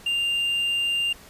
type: tone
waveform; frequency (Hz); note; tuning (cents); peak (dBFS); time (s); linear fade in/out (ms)
triangle; 2794; F7; 0; -20; 0.06-1.13; 5
effects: pink hiss -48 dBFS RMS until 1.29 s + resampled to 32000 Hz